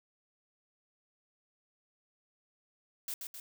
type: noise with echo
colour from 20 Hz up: blue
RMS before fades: -38 dBFS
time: 3.08-3.14 s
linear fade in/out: 2 ms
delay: 130 ms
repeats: 2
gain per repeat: -4 dB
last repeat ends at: 3.4 s
effects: none